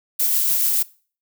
violet noise with tremolo, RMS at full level -18 dBFS, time 0.19-0.83 s, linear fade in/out 10 ms, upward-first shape triangle, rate 7 Hz, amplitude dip 25%, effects noise-tail reverb RT60 0.4 s tail -21 dB re dry

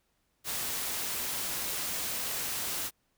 white noise, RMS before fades -34 dBFS, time 0.44-2.91 s, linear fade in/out 50 ms, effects pink hiss -75 dBFS RMS until 3.17 s

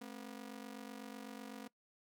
sawtooth ring-modulated tone, 240.7 Hz, B3, 44 cents flat, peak -40 dBFS, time 0.01-1.68 s, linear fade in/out 5 ms, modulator 24 Hz, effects noise-tail reverb RT60 0.1 s tail -21 dB re dry

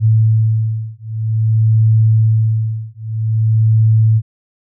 sine beating tone pair, 110.3 / 110.81 Hz, A2 / A2, +5 / +13 cents, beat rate 0.51 Hz, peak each -13 dBFS, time 0-4.22 s, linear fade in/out 50 ms, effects none

